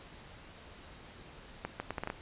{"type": "accelerating click train", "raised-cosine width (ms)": 0.5, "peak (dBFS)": -20, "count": 7, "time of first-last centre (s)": [1.65, 2.101], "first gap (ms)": 150, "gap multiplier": 0.71, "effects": ["pink hiss -52 dBFS RMS until 2.21 s", "resampled to 8000 Hz"]}